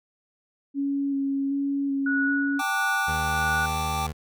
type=tone with vibrato; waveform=sine; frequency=277.2 Hz; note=C#4; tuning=in tune; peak=-23 dBFS; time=0.74-2.62 s; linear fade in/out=50 ms; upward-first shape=square; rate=1.3 Hz; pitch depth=13 cents each way
type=tone with tremolo; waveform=sine; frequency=1467 Hz; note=F#6; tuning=15 cents flat; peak=-23 dBFS; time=2.06-3.66 s; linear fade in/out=5 ms; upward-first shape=sine; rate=1.5 Hz; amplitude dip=50%
type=chord; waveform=square; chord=G suspended second; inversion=none; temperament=just; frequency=784 / 882 / 1176 Hz; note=G5 / A5 / D6; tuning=0 / +4 / +2 cents; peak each=-30 / -34 / -31 dBFS; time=2.59-4.07 s; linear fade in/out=5 ms
type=tone with pitch glide; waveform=25% pulse; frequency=78.5 to 77.73 Hz; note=D#2 to D#2; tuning=+16 to -1 cents; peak=-26 dBFS; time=3.07-4.13 s; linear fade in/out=20 ms; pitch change=-17 cents; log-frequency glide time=3.88-3.99 s
effects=none